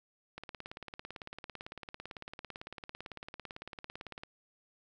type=click train; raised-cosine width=0.3 ms; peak=-27 dBFS; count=70; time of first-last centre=0.38-4.235 s; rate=17.9 Hz; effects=none